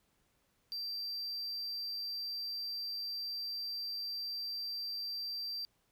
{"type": "tone", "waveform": "triangle", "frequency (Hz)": 4699, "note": "D8", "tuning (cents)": 0, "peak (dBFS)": -36, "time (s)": [0.72, 5.65], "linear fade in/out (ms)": 0, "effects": ["pink hiss -75 dBFS RMS until 5.91 s"]}